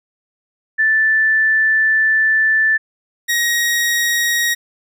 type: tone pair in turn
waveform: sine / sawtooth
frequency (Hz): 1760 / 1887.3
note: A6 / A#6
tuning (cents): 0 / +21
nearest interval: minor second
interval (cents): 121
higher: second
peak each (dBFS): -11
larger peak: neither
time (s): 0.78-2.78 / 3.28-4.55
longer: first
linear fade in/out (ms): 20
effects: none